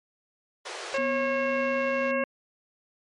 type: high-pass noise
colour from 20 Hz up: pink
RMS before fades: -36 dBFS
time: 0.65-0.98 s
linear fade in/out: 10 ms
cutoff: 360 Hz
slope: 96 dB/octave
type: click train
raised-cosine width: 0.2 ms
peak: -28 dBFS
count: 153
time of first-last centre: 0.93-2.108 s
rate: 129 Hz
type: harmonic tone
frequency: 544 Hz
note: C#5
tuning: 33 cents flat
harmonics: 1 / 2 / 3 / 4 / 5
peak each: -26 / -33 / -33 / -35 / -35 dBFS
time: 0.94-2.24 s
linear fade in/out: 2 ms
type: tone with tremolo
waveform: sine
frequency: 246.9 Hz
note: B3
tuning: in tune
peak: -31 dBFS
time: 0.98-2.24 s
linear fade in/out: 5 ms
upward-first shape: triangle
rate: 1.9 Hz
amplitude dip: 30%
effects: low-pass 6000 Hz 12 dB/octave + MP3 48 kbps